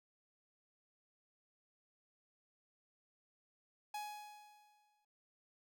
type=tone with exponential decay; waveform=45% pulse; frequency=838 Hz; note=G#5; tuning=15 cents sharp; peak=-40 dBFS; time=3.94-5.05 s; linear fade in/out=5 ms; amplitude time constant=240 ms; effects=none